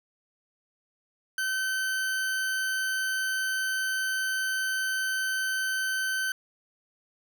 40% pulse tone, 1535 Hz, G6, 37 cents flat, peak -26 dBFS, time 1.38-6.32 s, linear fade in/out 2 ms, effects none

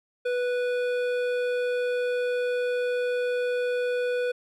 sine tone with hard clipping, 492.7 Hz, B4, 4 cents flat, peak -26 dBFS, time 0.25-4.32 s, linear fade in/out 10 ms, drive 12 dB, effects none

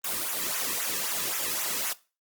white noise with flanger, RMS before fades -30 dBFS, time 0.04-1.93 s, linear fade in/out 5 ms, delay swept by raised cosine 0.21 to 1.41 ms, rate 3.8 Hz, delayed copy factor -0.95, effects noise-tail reverb RT60 0.3 s tail -18 dB re dry + Opus 24 kbps

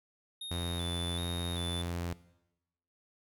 square tone with vibrato, 3610 Hz, A7, 44 cents sharp, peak -39 dBFS, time 0.41-1.82 s, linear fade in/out 5 ms, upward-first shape square, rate 1.3 Hz, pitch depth 47 cents each way
sawtooth tone, 86.4 Hz, F2, 18 cents flat, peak -30 dBFS, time 0.51-2.13 s, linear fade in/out 0 ms
effects noise-tail reverb RT60 0.9 s tail -18 dB re dry

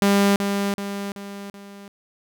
sawtooth tone with echo, 200 Hz, G3, 35 cents sharp, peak -11 dBFS, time 0.02-0.36 s, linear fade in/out 0 ms, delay 380 ms, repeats 4, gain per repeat -6 dB, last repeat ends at 1.88 s, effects none

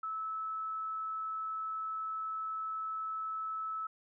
sine tone, 1304 Hz, E6, 19 cents flat, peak -35 dBFS, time 0.03-3.87 s, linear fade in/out 5 ms, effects none

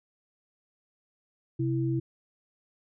sine tone pair together, 130.81 / 329.6 Hz, C3 / E4, 0 / 0 cents, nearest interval octave + major third, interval 1600 cents, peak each -27 / -29 dBFS, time 1.59-2 s, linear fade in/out 10 ms, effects none

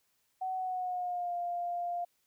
sine tone with pitch glide, 750 to 699.8 Hz, F#5 to F5, +23 to +3 cents, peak -32 dBFS, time 0.41-2.05 s, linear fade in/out 10 ms, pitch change -120 cents, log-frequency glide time 0.54-1.35 s, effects white hiss -75 dBFS RMS until 2.26 s

